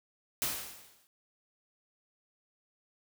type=noise with exponential decay; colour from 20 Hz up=white; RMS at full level=-30 dBFS; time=0.42-1.07 s; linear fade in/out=0 ms; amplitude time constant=140 ms; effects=none